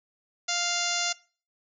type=harmonic tone; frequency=698.5 Hz; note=F5; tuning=in tune; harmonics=1 / 2 / 3 / 4 / 5 / 6 / 7 / 8 / 9 / 10; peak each=-35 / -35 / -35 / -35 / -35 / -35 / -35 / -35 / -35 / -35 dBFS; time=0.48-1.13 s; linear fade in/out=10 ms; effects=noise-tail reverb RT60 0.4 s tail -22 dB re dry